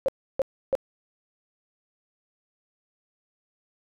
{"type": "tone bursts", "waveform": "sine", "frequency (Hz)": 537, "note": "C5", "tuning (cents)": 45, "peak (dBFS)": -19, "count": 3, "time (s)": [0.06, 0.752], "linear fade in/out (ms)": 0, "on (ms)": 24, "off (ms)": 310, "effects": []}